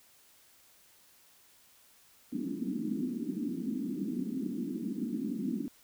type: band-pass noise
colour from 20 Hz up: pink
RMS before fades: -35 dBFS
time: 2.32-5.68 s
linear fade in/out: 0 ms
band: 200 to 310 Hz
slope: 48 dB/octave
effects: white hiss -62 dBFS RMS until 5.83 s